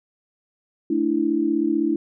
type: chord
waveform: sine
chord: A suspended fourth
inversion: none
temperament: equal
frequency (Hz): 220 / 293.7 / 329.6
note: A3 / D4 / E4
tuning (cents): 0 / 0 / 0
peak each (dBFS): -27 / -22 / -21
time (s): 0.9-1.96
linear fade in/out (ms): 5
effects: none